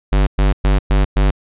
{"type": "tone bursts", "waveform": "square", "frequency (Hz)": 49, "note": "G1", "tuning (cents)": 0, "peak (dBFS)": -11, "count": 5, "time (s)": [0.12, 1.31], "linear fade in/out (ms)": 10, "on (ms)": 150, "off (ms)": 110, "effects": ["resampled to 8000 Hz"]}